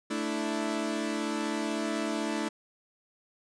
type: chord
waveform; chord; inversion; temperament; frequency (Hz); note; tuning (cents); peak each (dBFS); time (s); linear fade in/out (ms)
sawtooth; A suspended fourth; none; equal; 220 / 293.7 / 329.6; A3 / D4 / E4; 0 / 0 / 0; -30; 0.1-2.49; 10
effects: resampled to 22050 Hz